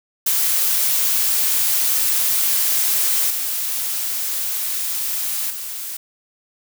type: noise with level steps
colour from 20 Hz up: blue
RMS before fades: -18 / -23 / -29 dBFS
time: 0.26-5.97 s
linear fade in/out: 5 ms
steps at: 3.3 / 5.5 s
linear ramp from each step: 5 ms
effects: none